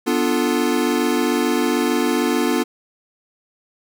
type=chord; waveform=square; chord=B half-diminished seventh; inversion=none; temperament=equal; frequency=246.9 / 293.7 / 349.2 / 440 Hz; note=B3 / D4 / F4 / A4; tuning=0 / 0 / 0 / 0 cents; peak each=-22 / -23 / -23 / -25 dBFS; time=0.06-2.64 s; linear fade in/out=20 ms; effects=none